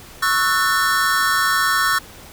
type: chord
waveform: square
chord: F# minor seventh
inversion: second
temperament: equal with one note detuned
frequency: 1108.7 / 1318.5 / 1480 / 1792.8 Hz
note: C#6 / E6 / F#6 / A6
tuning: 0 / 0 / 0 / +32 cents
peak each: -22 dBFS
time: 0.22-1.99 s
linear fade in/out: 10 ms
effects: pink hiss -41 dBFS RMS until 2.32 s